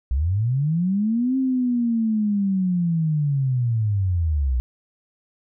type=linear two-way sweep; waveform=sine; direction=up then down; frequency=59.4 to 266.3 to 59.4 Hz; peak=-18 dBFS; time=0.11-4.6 s; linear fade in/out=0 ms; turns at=1.37 s; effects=none